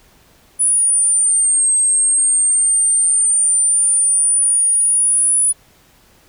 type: linear two-way sweep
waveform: sine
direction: down then up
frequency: 9900 to 8372 to 9900 Hz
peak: -11 dBFS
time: 0.59-5.53 s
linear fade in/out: 20 ms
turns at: 1.71 s
effects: pink hiss -51 dBFS RMS until 6.28 s